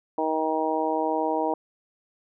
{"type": "harmonic tone", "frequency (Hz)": 157.9, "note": "D#3", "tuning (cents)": 26, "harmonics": [2, 3, 4, 5, 6], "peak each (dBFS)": [-29, -29, -29, -29, -29], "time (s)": [0.18, 1.54], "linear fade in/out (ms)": 2, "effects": []}